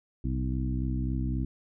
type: harmonic tone with a mistuned harmonic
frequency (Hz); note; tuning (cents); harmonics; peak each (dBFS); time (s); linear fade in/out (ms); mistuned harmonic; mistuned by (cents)
63.8; C2; -43; 1 / 2 / 3 / 4 / 5; -30 / -32 / -37 / -35 / -39; 0.24-1.45; 5; 1; -93
effects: none